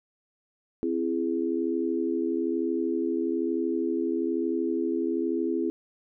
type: chord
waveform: sine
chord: C augmented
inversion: none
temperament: equal with one note detuned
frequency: 261.6 / 334.2 / 415.3 Hz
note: C4 / E4 / G#4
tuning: 0 / +24 / 0 cents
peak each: -30 / -27 / -31 dBFS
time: 0.83-5.7 s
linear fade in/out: 0 ms
effects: none